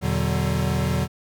square tone cluster, 81.8 / 122.3 / 147.8 / 188.8 Hz, E2 / B2 / D3 / F#3, -13 / -16 / +11 / +35 cents, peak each -27 dBFS, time 0.01-1.08 s, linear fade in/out 50 ms, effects none

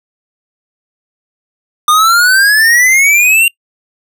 square exponential sweep, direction up, 1205 to 2794 Hz, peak -6 dBFS, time 1.88-3.48 s, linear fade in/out 2 ms, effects noise-tail reverb RT60 0.1 s tail -25 dB re dry

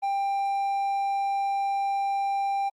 triangle tone, 792 Hz, G5, 18 cents sharp, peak -22 dBFS, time 0.02-2.7 s, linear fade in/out 20 ms, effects Opus 32 kbps

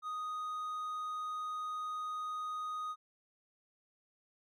triangle tone, 1244.5 Hz, D#6, in tune, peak -35 dBFS, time 0.02-2.96 s, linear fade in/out 50 ms, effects none

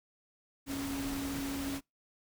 sine tone in noise, 275.9 Hz, C#4, 8 cents flat, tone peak -35 dBFS, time 0.66-1.81 s, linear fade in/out 50 ms, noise pink, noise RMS -41 dBFS, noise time 0.66-1.81 s, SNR +3 dB, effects noise-tail reverb RT60 0.2 s tail -26 dB re dry

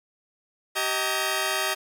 10% pulse tone cluster, 385.4 / 630 / 914 / 1627 Hz, G4 / D#5 / A#5 / G#6, -29 / +21 / -34 / -36 cents, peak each -22 / -19 / -23 / -23 dBFS, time 0.75-1.75 s, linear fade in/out 20 ms, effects none

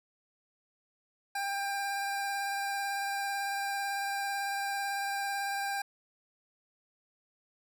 25% pulse tone with vibrato, 796 Hz, G5, 26 cents sharp, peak -28 dBFS, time 1.35-5.82 s, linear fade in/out 5 ms, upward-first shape sine, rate 18 Hz, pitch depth 13 cents each way, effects none

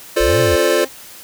square chord, D minor seventh, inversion first, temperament equal, 349.2 / 440 / 523.3 / 587.3 Hz, F4 / A4 / C5 / D5, 0 / 0 / 0 / 0 cents, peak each -19 dBFS, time 0.16-0.85 s, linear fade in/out 10 ms
sine linear two-way sweep, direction up then down, 34.65 to 129.2 to 66 Hz, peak -18 dBFS, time 0.2-0.56 s, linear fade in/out 10 ms, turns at 0.41 s
20% pulse tone with vibrato, 268.2 Hz, C4, 43 cents sharp, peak -23 dBFS, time 0.25-0.89 s, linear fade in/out 50 ms, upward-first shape square, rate 3.2 Hz, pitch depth 21 cents each way
effects white hiss -38 dBFS RMS until 1.23 s

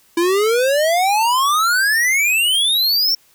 square exponential sweep, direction up, 331.4 to 5550 Hz, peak -14 dBFS, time 0.17-3.15 s, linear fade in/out 5 ms, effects white hiss -54 dBFS RMS until 3.34 s

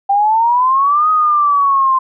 sine exponential two-way sweep, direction up then down, 786 to 1260 to 1041 Hz, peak -9 dBFS, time 0.09-1.99 s, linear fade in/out 10 ms, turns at 1.1 s, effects none

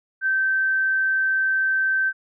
sine tone, 1551 Hz, G6, 19 cents flat, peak -18 dBFS, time 0.21-2.13 s, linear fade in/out 50 ms, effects none

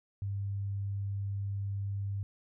sine tone, 99.5 Hz, G2, 26 cents sharp, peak -32 dBFS, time 0.22-2.23 s, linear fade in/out 0 ms, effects none

